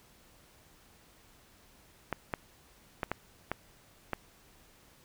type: clicks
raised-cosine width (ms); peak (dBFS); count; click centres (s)
0.5; -16; 6; 2.127 / 2.338 / 3.032 / 3.116 / 3.516 / 4.133
effects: pink hiss -61 dBFS RMS until 5.04 s

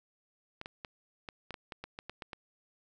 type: clicks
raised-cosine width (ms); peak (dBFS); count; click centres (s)
0.3; -25; 12; 0.614 / 0.659 / 0.848 / 1.288 / 1.507 / 1.542 / 1.722 / 1.84 / 1.989 / 2.096 / 2.222 / 2.332
effects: none

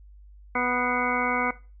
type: harmonic tone with a mistuned harmonic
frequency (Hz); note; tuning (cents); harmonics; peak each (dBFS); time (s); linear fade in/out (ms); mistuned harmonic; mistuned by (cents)
246.9; B3; 0; 1 / 2 / 3 / 4 / 5 / 6 / 8 / 9; -31 / -31 / -31 / -31 / -31 / -31 / -31 / -31; 0.55-1.51; 5; 8; +61
effects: noise-tail reverb RT60 0.3 s tail -17 dB re dry + added 50 Hz sine -46 dBFS peak until 1.8 s

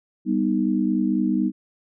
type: chord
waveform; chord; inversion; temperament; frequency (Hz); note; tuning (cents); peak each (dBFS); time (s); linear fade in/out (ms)
sine; G augmented; none; equal with one note detuned; 197.25 / 246.9 / 311.1; G3 / B3 / D#4; +11 / 0 / 0; -23; 0.25-1.52; 50
effects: none

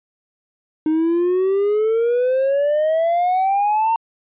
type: exponential sweep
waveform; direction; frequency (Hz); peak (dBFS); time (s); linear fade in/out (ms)
triangle; up; 308.3 to 918; -12; 0.86-3.96; 2
effects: tanh soft clip ceiling -9 dBFS + resampled to 8000 Hz

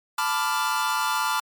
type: chord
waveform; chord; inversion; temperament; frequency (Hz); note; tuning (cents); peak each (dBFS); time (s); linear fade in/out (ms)
45% pulse; B half-diminished seventh; third; equal with one note detuned; 880 / 996.4 / 1174.7 / 1396.9; A5 / B5 / D6 / F6; 0 / +15 / 0 / 0; -28; 0.18-1.4; 5
effects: MP3 96 kbps

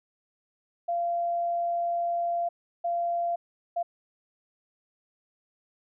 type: tone bursts at uneven times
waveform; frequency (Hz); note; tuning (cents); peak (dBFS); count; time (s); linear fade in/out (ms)
sine; 689; F5; -24; -25; 3; 0.88-2.49 / 2.84-3.36 / 3.76-3.83; 10
effects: none

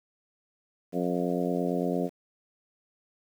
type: harmonic tone with a mistuned harmonic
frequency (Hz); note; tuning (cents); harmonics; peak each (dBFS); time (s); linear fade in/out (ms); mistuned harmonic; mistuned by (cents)
88.9; F2; +31; 2 / 3 / 4 / 5 / 6 / 7 / 8; -31 / -31 / -34 / -33 / -35 / -36 / -38; 0.92-2.1; 50; 8; -19
effects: 9-bit

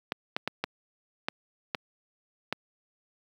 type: clicks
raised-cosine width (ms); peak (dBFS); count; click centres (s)
0.3; -12; 7; 0.121 / 0.365 / 0.476 / 0.64 / 1.285 / 1.748 / 2.526
effects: high-pass 150 Hz 12 dB/octave + 9-bit

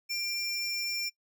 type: tone pair together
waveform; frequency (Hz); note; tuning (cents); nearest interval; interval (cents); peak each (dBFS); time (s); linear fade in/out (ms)
square; 2379 / 5396; D7 / E8; +22 / +40; octave + major second; 1418; -35 / -34; 0.09-1.1; 20
effects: noise-tail reverb RT60 0.1 s tail -22 dB re dry

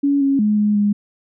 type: tone with pitch steps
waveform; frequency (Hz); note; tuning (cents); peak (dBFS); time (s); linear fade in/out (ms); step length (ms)
sine; 282.2 / 275.1 / 210.7 / 209 / 205.6; C#4 / C#4 / G#3 / G#3 / G#3; +31 / -13 / +25 / +11 / -17; -13; 0.03-0.93; 10; 180
effects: none

